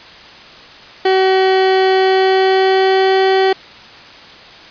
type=tone with pitch glide; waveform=30% pulse; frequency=379.1 to 382.2 Hz; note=F#4 to G4; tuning=+42 to -44 cents; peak=-7 dBFS; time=1.05-3.53 s; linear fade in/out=5 ms; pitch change=+14 cents; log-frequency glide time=1.92-3.19 s; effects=white hiss -37 dBFS RMS until 4.7 s + resampled to 11025 Hz